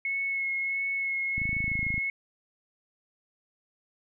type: tone with vibrato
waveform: sine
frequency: 2185 Hz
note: C#7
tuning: 26 cents flat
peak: -27 dBFS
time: 0.05-2.1 s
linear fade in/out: 2 ms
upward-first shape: sine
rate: 1.5 Hz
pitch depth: 16 cents each way
type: click train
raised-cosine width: 5 ms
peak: -23 dBFS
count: 17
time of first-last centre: 1.38-1.979 s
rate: 26.7 Hz
effects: none